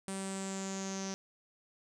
sawtooth tone with low-pass filter sweep, 193.1 Hz, G3, 26 cents flat, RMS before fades -39 dBFS, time 0.08-1.14 s, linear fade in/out 0 ms, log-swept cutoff 8900 to 5900 Hz, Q 7.8, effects none

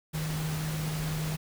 sine tone in noise, 155.56 Hz, D#3, in tune, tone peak -30 dBFS, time 0.13-1.37 s, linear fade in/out 20 ms, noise pink, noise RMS -38 dBFS, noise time 0.13-1.37 s, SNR +5 dB, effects none

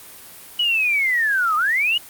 sine linear two-way sweep, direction down then up, 2960 to 1200 to 2960 Hz, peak -16 dBFS, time 0.59-1.98 s, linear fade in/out 5 ms, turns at 1.56 s, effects white hiss -41 dBFS RMS until 2.09 s + Opus 32 kbps

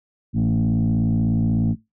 sine tone with frequency modulation, 164.81 Hz, E3, in tune, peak -15 dBFS, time 0.33-1.76 s, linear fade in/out 50 ms, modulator 56.5 Hz, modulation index 1.6, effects noise-tail reverb RT60 0.2 s tail -21 dB re dry + tanh soft clip ceiling -14 dBFS

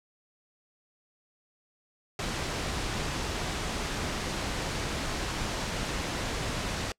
pink noise, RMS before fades -32 dBFS, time 2.19-6.92 s, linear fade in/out 2 ms, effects noise-tail reverb RT60 0.1 s tail -26 dB re dry + low-pass 7000 Hz 12 dB/octave

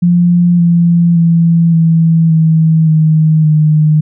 sine tone with pitch steps, 174.61 / 170.92 / 167.3 / 163.77 / 160.3 / 156.91 / 153.6 Hz, F3 / F3 / E3 / E3 / E3 / D#3 / D#3, 0 / -37 / +26 / -11 / -48 / +15 / -22 cents, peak -5 dBFS, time 0.02-4.01 s, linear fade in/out 10 ms, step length 570 ms, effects none

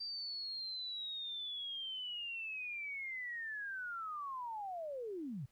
sine linear sweep, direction down, 4699 to 112.2 Hz, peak -40 dBFS, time 0-5.46 s, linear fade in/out 10 ms, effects pink hiss -75 dBFS RMS until 5.51 s

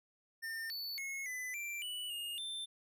square tone with pitch steps, 1808 / 4471 / 2176 / 2007 / 2354 / 2958 / 2842 / 3560 Hz, A6 / C#8 / C#7 / B6 / D7 / F#7 / F7 / A7, +47 / +14 / -33 / +27 / +3 / -1 / +30 / +20 cents, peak -40 dBFS, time 0.42-2.66 s, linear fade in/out 20 ms, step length 280 ms, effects none

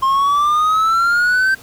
triangle exponential sweep, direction up, 1059 to 1568 Hz, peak -10 dBFS, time 0.02-1.55 s, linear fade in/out 10 ms, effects pink hiss -41 dBFS RMS until 1.62 s

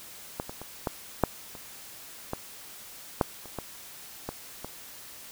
clicks, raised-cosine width 1 ms, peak -16 / -23 / -25 / -13 / -6 / -29 / -16 / -7 / -30 / -18 / -18 / -22 dBFS, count 12, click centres 0.399 / 0.495 / 0.616 / 0.872 / 1.237 / 1.552 / 2.334 / 3.212 / 3.457 / 3.587 / 4.29 / 4.646 s, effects white hiss -46 dBFS RMS until 5.31 s

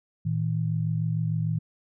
sine tone pair together, 112.71 / 159.4 Hz, A2 / D#3, +42 / +42 cents, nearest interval tritone, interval 600 cents, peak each -27 / -26 dBFS, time 0.25-1.59 s, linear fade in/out 10 ms, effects none

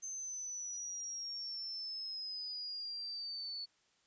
sine exponential sweep, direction down, 6270 to 4435 Hz, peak -40 dBFS, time 0.02-3.66 s, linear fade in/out 20 ms, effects white hiss -73 dBFS RMS until 4.06 s + resampled to 16000 Hz

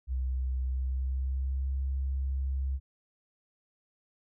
sine tone with pitch glide, 64.2 to 67 Hz, C2 to C2, -32 to +42 cents, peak -28 dBFS, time 0.07-2.8 s, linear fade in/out 50 ms, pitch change +74 cents, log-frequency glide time 0.63-1.73 s, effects none

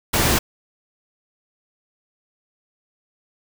pink noise, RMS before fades -18 dBFS, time 0.13-0.39 s, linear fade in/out 10 ms, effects none

